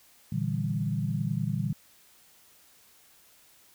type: chord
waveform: sine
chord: E half-diminished seventh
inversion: second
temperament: equal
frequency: 116.54 / 146.83 / 164.81 / 196 Hz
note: Bb2 / D3 / E3 / G3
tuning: 0 / 0 / 0 / 0 cents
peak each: -32 / -31 / -33 / -33 dBFS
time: 0.32-1.73 s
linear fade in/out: 5 ms
effects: white hiss -59 dBFS RMS until 3.74 s